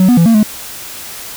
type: tone with pitch steps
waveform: triangle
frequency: 186.4 / 245.4 / 168.1 / 227.6 / 212.8 Hz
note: F#3 / B3 / E3 / A#3 / G#3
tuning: +13 / -11 / +34 / -41 / +42 cents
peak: -3 dBFS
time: 0-0.43 s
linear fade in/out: 2 ms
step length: 86 ms
effects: white hiss -28 dBFS RMS until 1.36 s